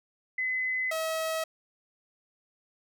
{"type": "tone pair in turn", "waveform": ["sine", "sawtooth"], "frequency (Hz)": [2027, 642.3], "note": ["B6", "E5"], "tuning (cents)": [45, -45], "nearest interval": "octave + minor sixth", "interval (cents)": 1990, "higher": "first", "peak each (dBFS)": [-27, -25], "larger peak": "second", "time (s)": [[0.38, 0.91], [0.91, 1.44]], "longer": "neither", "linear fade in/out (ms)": 5, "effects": []}